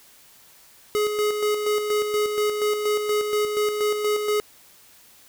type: tone with tremolo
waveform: square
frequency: 420.4 Hz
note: G#4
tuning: 21 cents sharp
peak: -20 dBFS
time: 0.95-4.4 s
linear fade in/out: 0 ms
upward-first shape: square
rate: 4.2 Hz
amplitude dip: 45%
effects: white hiss -52 dBFS RMS until 5.28 s